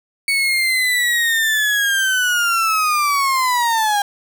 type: linear sweep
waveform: 35% pulse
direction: down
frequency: 2232 to 802 Hz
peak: -13 dBFS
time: 0.28-4.02 s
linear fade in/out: 2 ms
effects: none